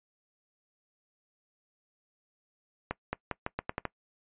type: accelerating click train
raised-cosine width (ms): 0.5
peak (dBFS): -16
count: 8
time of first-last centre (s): 2.91-3.853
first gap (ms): 220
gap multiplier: 0.83
effects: noise-tail reverb RT60 0.1 s tail -21 dB re dry + resampled to 8000 Hz